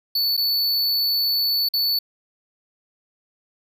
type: tone with dropouts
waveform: square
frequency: 4466 Hz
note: C#8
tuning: 12 cents sharp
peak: -19 dBFS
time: 0.15-1.99 s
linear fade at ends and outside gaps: 5 ms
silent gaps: 0.368-0.375 / 1.688-1.736 s
effects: none